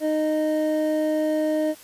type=tone pair together; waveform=triangle; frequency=309 / 618 Hz; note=D#4 / D#5; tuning=-12 / -12 cents; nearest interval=octave; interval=1200 cents; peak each=-21 dBFS; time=0-1.75 s; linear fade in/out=50 ms; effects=white hiss -47 dBFS RMS until 1.83 s + resampled to 32000 Hz